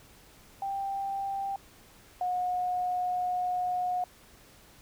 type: tone pair in turn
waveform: sine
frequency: 787 / 724.4 Hz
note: G5 / F#5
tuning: +7 / -37 cents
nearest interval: minor second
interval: 144 cents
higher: first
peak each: -30 / -27 dBFS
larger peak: second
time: 0.62-1.56 / 2.21-4.04 s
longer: second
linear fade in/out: 2 ms
effects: pink hiss -56 dBFS RMS until 4.81 s